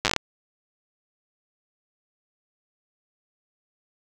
slowing click train, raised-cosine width 0.2 ms, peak -3 dBFS, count 8, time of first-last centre 0.05-0.163 s, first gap 8 ms, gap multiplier 1.23, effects none

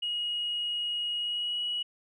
sine tone with pitch glide, 2890 to 2920 Hz, F#7 to F#7, -41 to -24 cents, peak -28 dBFS, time 0.02-1.83 s, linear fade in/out 10 ms, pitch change +17 cents, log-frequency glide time 1.17-1.62 s, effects tanh soft clip ceiling -24 dBFS

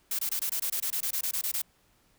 blue noise bursts, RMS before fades -30 dBFS, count 15, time 0.11-1.618 s, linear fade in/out 5 ms, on 80 ms, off 22 ms, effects pink hiss -66 dBFS RMS until 2.18 s

